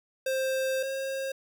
square tone pair in turn, 527 / 537.1 Hz, C5 / C5, +12 / +45 cents, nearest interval unison, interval 33 cents, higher second, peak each -27 / -31 dBFS, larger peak first, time 0.26-0.83 / 0.83-1.32 s, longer first, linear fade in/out 5 ms, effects none

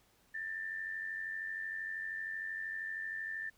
sine tone with amplitude modulation, 1781 Hz, A6, 21 cents sharp, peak -35 dBFS, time 0.34-3.5 s, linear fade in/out 10 ms, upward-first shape sine, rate 92.9 Hz, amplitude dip 55%, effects pink hiss -69 dBFS RMS until 3.57 s

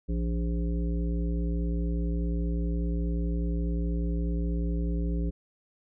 harmonic tone with a mistuned harmonic, 58.27 Hz, A#1, in tune, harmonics 1 / 3 / 5 / 7 / 9, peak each -27 / -32 / -37 / -41 / -46 dBFS, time 0.08-5.31 s, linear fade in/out 20 ms, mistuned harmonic 3, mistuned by -49 cents, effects none

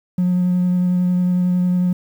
triangle tone with vibrato, 180 Hz, F#3, 47 cents flat, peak -11 dBFS, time 0.18-1.93 s, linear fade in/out 5 ms, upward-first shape sine, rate 11 Hz, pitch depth 11 cents each way, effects tanh soft clip ceiling -10 dBFS + 8-bit

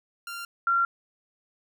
sawtooth / sine tone pair in turn, 1387 / 1375 Hz, F6 / F6, -12 / -27 cents, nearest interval unison, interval 15 cents, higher first, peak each -31 / -20 dBFS, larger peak second, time 0.27-0.45 / 0.67-0.85 s, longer neither, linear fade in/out 2 ms, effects none

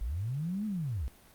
sine linear two-way sweep, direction up then down, 44.61 to 220 to 54.3 Hz, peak -31 dBFS, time 0.01-1.08 s, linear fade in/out 0 ms, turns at 0.66 s, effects pink hiss -58 dBFS RMS until 1.34 s + Opus 32 kbps

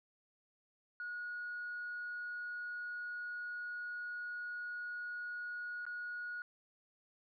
sine tone with dropouts, 1450 Hz, F#6, 35 cents flat, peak -39 dBFS, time 1-6.42 s, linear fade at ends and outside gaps 1 ms, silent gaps 5.853-5.865 s, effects tanh soft clip ceiling -36 dBFS

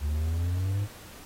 triangle exponential sweep, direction up, 71.5 to 104.2 Hz, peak -23 dBFS, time 0-0.88 s, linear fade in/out 50 ms, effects pink hiss -48 dBFS RMS until 1.25 s + AAC 48 kbps

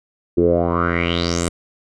10% pulse tone with low-pass filter sweep, 85.7 Hz, F2, 32 cents flat, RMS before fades -18 dBFS, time 0.37-1.49 s, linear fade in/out 10 ms, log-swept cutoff 350 to 9100 Hz, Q 5.9, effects none

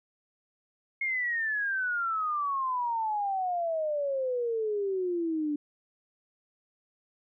sine exponential sweep, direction down, 2164 to 290.1 Hz, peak -27 dBFS, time 1.01-5.56 s, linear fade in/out 5 ms, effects none

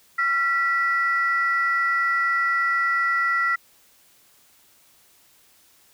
sine tone pair together, 1365.8 / 1954 Hz, F6 / B6, -39 / -19 cents, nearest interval tritone, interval 620 cents, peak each -21 dBFS, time 0.18-3.56 s, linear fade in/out 10 ms, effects tanh soft clip ceiling -12 dBFS + white hiss -57 dBFS RMS until 5.93 s

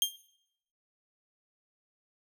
sawtooth tone with exponential decay, 3200 Hz, G7, 35 cents sharp, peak -17 dBFS, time 0.02-0.16 s, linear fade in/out 1 ms, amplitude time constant 29 ms, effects noise-tail reverb RT60 0.7 s tail -17 dB re dry

